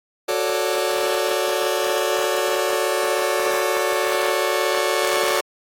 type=chord; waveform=sawtooth; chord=D major seventh; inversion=first; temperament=just; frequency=367.1 / 440.5 / 550.6 / 587.3 Hz; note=F#4 / A4 / C#5 / D5; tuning=-14 / +2 / -12 / 0 cents; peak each=-21 dBFS; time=0.28-5.41 s; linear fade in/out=10 ms; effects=AAC 48 kbps